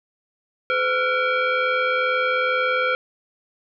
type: tone with frequency modulation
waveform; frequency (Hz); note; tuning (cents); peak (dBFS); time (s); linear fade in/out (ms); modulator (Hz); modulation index
sine; 427.4; G#4; +50; -18; 0.7-2.95; 0; 937; 2.2
effects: none